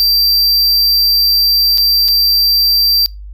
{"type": "tone with dropouts", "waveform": "square", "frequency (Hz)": 4699, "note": "D8", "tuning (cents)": 0, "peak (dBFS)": -9, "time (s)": [0, 3.06], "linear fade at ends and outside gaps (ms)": 0, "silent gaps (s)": [[1.775, 1.781], [2.081, 2.085]], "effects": ["noise-tail reverb RT60 0.2 s tail -23 dB re dry", "added 50 Hz sine -27 dBFS peak until 3.33 s"]}